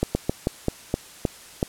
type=slowing click train; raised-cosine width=2 ms; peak=-7 dBFS; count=8; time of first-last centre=0.03-1.629 s; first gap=120 ms; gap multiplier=1.21; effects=white hiss -45 dBFS RMS until 1.68 s + low-pass 11000 Hz 12 dB/octave